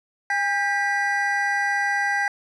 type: tone cluster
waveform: triangle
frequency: 810 / 1594 / 1956 Hz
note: G#5 / G6 / B6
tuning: -43 / +28 / -17 cents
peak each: -23 dBFS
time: 0.3-2.28 s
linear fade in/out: 2 ms
effects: resampled to 24000 Hz